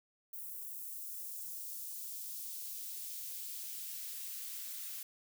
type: noise with high-pass filter sweep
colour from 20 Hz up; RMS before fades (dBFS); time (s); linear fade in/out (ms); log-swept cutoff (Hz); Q
blue; -44; 0.33-5.03; 5; 11000 to 1300; 0.71
effects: none